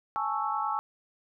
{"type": "chord", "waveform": "sine", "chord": "A major seventh", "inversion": "third", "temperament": "equal", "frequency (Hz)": [830.6, 880, 1108.7, 1318.5], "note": ["G#5", "A5", "C#6", "E6"], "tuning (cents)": [0, 0, 0, 0], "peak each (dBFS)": -33, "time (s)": [0.16, 0.79], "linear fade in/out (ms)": 0, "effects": []}